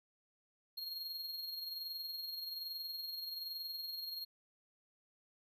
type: tone with amplitude modulation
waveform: square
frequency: 4256 Hz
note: C8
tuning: 29 cents sharp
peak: -40 dBFS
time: 0.77-4.25 s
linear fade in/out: 10 ms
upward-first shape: sine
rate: 21.2 Hz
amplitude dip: 45%
effects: none